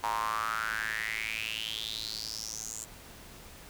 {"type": "tone with high-pass filter sweep", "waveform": "square", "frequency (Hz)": 55.2, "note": "A1", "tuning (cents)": 6, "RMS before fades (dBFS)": -35, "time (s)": [0.03, 2.85], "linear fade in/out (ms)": 10, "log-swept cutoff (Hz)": [900, 7500], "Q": 7.1, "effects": ["pink hiss -50 dBFS RMS until 3.69 s"]}